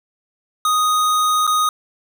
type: tone with dropouts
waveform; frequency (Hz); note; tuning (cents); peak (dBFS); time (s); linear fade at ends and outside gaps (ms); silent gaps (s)
square; 1244.5; D#6; 0; -15; 0.65-1.69; 2; 1.468-1.475
effects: none